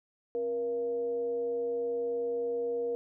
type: tone with frequency modulation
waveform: sine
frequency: 474.8 Hz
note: A#4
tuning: 32 cents sharp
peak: -29 dBFS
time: 0.35-2.95 s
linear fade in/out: 0 ms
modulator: 206 Hz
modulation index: 0.31
effects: none